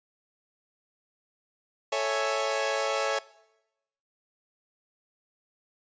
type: chord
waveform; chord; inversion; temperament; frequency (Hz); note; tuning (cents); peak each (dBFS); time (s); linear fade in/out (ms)
sawtooth; A major seventh; none; equal; 440 / 554.4 / 659.3 / 830.6; A4 / C#5 / E5 / G#5; 0 / 0 / 0 / 0; -29 / -25 / -28 / -30; 1.92-3.19; 5
effects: noise-tail reverb RT60 0.9 s tail -20 dB re dry + resampled to 16000 Hz

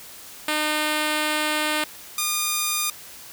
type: tone pair in turn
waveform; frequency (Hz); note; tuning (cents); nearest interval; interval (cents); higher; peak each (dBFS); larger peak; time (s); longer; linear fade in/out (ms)
5% pulse; 304.6 / 1216; D#4 / D#6; -37 / -40; 2 octaves; 2397; second; -10; neither; 0.48-1.84 / 2.18-2.9; first; 2
effects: white hiss -42 dBFS RMS until 3.32 s

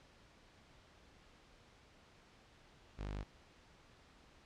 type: tone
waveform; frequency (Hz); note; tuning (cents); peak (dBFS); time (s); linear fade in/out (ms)
sawtooth; 50.3; G1; +45; -37; 2.98-3.24; 20
effects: pink hiss -64 dBFS RMS until 4.45 s + low-pass 5000 Hz 12 dB/octave

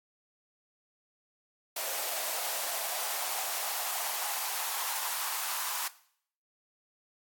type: noise with high-pass filter sweep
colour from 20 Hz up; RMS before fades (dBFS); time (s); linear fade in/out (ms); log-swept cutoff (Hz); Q
white; -34; 1.76-5.88; 5; 600 to 990; 3.1
effects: noise-tail reverb RT60 0.6 s tail -17 dB re dry + AAC 64 kbps

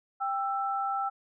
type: tone pair together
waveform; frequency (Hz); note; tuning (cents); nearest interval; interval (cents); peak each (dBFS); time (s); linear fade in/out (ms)
sine; 790 / 1328.6; G5 / E6; +13 / +13; major sixth; 900; -30 / -31; 0.2-1.1; 20
effects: none

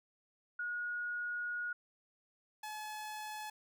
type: tone pair in turn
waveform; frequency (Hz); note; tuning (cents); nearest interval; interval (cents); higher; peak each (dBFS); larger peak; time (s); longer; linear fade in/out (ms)
sine / sawtooth; 1446 / 854.4; F#6 / G#5; -40 / +49; major sixth; 911; first; -36 / -38; first; 0.59-1.73 / 2.63-3.5; first; 5
effects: none

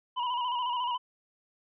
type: tone with vibrato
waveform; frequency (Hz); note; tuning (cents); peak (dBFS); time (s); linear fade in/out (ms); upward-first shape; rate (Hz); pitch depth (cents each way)
square; 981; B5; -12; -29; 0.16-0.98; 20; square; 14; 46
effects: resampled to 8000 Hz

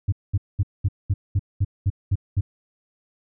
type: tone bursts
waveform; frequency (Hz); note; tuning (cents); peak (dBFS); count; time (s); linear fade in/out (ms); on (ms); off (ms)
sine; 97.7; G2; -5; -14; 10; 0.08-2.41; 10; 44; 210
effects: tanh soft clip ceiling -15 dBFS

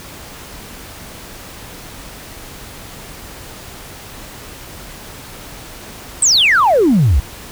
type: exponential sweep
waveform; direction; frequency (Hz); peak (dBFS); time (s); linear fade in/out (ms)
sine; down; 8560 to 58.27; -7; 6.22-7.2; 5
effects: tanh soft clip ceiling -5 dBFS + pink hiss -34 dBFS RMS until 7.51 s

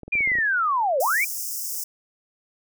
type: clicks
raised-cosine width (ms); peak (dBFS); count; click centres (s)
2; -25; 8; 0.033 / 0.08 / 0.154 / 0.207 / 0.275 / 0.318 / 0.354 / 0.386
type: linear two-way sweep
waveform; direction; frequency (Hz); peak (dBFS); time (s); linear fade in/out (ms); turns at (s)
sine; down then up; 2443 to 493.9 to 2443; -19; 0.12-1.25; 10; 1
type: high-pass noise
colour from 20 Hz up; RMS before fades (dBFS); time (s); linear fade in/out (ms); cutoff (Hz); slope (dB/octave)
white; -30; 1-1.84; 5; 5100; 96
effects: none

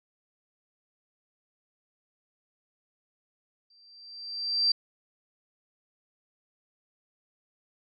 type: tone with exponential growth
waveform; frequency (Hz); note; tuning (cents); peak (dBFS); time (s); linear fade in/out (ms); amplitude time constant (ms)
sine; 4698; D8; 0; -19; 3.7-4.72; 5; 220
effects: none

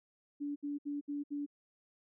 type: tone bursts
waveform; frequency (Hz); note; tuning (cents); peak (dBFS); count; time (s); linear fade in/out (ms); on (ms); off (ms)
sine; 288.7; D4; -30; -35; 5; 0.4-1.464; 20; 160; 66
effects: none

